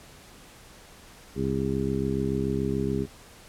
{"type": "harmonic tone", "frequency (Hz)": 67, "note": "C2", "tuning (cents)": 42, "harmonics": [1, 2, 3, 4, 5, 6], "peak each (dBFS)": [-35, -31, -30, -32, -34, -30], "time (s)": [1.35, 3.07], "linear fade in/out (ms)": 50, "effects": ["pink hiss -50 dBFS RMS until 3.48 s", "low-pass 12000 Hz 12 dB/octave"]}